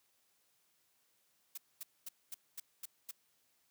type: noise bursts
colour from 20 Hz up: blue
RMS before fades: -44 dBFS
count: 7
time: 1.55-3.112 s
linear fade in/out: 5 ms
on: 26 ms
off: 230 ms
effects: white hiss -75 dBFS RMS until 3.7 s + high-pass 80 Hz 12 dB/octave